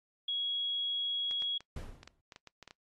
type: tone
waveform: sine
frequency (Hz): 3322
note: G#7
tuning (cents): 0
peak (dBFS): -31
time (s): 0.28-1.58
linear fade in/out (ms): 5
type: clicks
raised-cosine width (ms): 0.2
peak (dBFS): -31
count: 11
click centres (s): 1.311 / 1.422 / 1.606 / 2.031 / 2.076 / 2.322 / 2.361 / 2.473 / 2.627 / 2.677 / 2.709
type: noise with exponential decay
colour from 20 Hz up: brown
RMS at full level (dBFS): -37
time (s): 1.76-2.21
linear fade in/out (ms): 5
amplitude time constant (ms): 97
effects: noise-tail reverb RT60 0.1 s tail -21 dB re dry + AAC 32 kbps